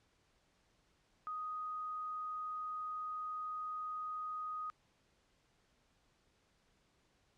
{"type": "tone", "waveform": "sine", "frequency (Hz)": 1247, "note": "D#6", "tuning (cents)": 3, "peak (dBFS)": -39, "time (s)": [1.27, 4.7], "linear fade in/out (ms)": 0, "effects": ["pink hiss -74 dBFS RMS until 7.37 s", "low-pass 7000 Hz 12 dB/octave"]}